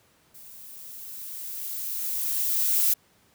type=noise with level ramp; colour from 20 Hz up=violet; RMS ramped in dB=-47 to -21 dBFS; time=0.34-2.94 s; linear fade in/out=10 ms; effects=pink hiss -62 dBFS RMS until 3.34 s + high-pass 80 Hz 12 dB/octave

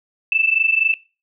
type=tone pair together; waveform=sine; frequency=2630 / 2654 Hz; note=E7 / E7; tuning=-5 / +11 cents; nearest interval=unison; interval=16 cents; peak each=-17 dBFS; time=0.32-0.94 s; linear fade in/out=2 ms; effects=noise-tail reverb RT60 0.3 s tail -18 dB re dry

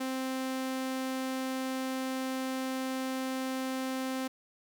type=tone; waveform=sawtooth; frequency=261.6 Hz; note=C4; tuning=in tune; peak=-28 dBFS; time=0-4.28 s; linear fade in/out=10 ms; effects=none

